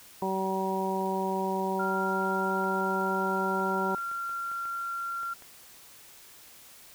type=harmonic tone; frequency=190.8 Hz; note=G3; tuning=47 cents flat; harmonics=1 / 2 / 3 / 4 / 5; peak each=-33 / -32 / -37 / -35 / -32 dBFS; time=0.22-3.95 s; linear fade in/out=2 ms
type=tone with pitch glide; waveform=sine; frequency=1387 to 1375.8 Hz; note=F6 to F6; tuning=-12 to -26 cents; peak=-31 dBFS; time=1.79-5.34 s; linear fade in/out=10 ms; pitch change=-14 cents; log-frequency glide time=2.22-4.55 s
type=clicks; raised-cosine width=0.5 ms; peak=-35 dBFS; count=10; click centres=2.64 / 3.012 / 3.599 / 3.982 / 4.115 / 4.295 / 4.516 / 4.655 / 5.232 / 5.423 s
effects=white hiss -52 dBFS RMS until 6.94 s